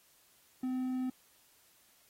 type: tone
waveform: triangle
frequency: 256 Hz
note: C4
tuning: 38 cents flat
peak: -30 dBFS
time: 0.63-1.1 s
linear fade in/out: 5 ms
effects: white hiss -66 dBFS RMS until 2.09 s + AAC 48 kbps